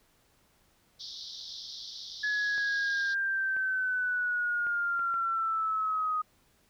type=band-pass noise; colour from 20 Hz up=pink; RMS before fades=-43 dBFS; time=0.99-3.15 s; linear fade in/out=20 ms; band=3400 to 5600 Hz; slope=96 dB/octave
type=linear sweep; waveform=sine; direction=down; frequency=1700 to 1244.5 Hz; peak=-27 dBFS; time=2.23-6.22 s; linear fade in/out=10 ms
type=clicks; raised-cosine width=0.5 ms; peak=-32 dBFS; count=5; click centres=2.58 / 3.566 / 4.668 / 4.994 / 5.141 s
effects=pink hiss -67 dBFS RMS until 6.69 s